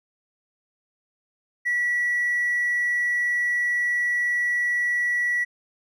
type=tone with hard clipping; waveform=sine; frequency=1943 Hz; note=B6; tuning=29 cents flat; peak=-21 dBFS; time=1.65-5.45 s; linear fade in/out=20 ms; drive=1 dB; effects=none